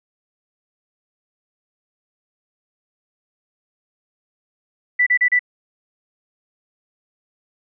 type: tone bursts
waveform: sine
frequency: 1975.5 Hz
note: B6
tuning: in tune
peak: -12 dBFS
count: 4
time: 4.99-5.393 s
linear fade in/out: 10 ms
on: 76 ms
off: 33 ms
effects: none